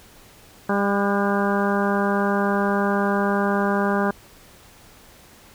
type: harmonic tone with a mistuned harmonic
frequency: 200.2 Hz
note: G3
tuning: 37 cents sharp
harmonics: 1 / 2 / 3 / 4 / 5 / 6 / 7 / 8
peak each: -22 / -25 / -27 / -28 / -29 / -30 / -30 / -31 dBFS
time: 0.69-4.11 s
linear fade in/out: 5 ms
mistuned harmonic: 7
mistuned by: +49 cents
effects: pink hiss -49 dBFS RMS until 5.54 s